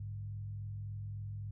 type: tone with frequency modulation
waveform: sine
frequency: 102.5 Hz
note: G#2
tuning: 22 cents flat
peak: -39 dBFS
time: 0-1.51 s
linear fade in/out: 5 ms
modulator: 43.6 Hz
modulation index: 0.5
effects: none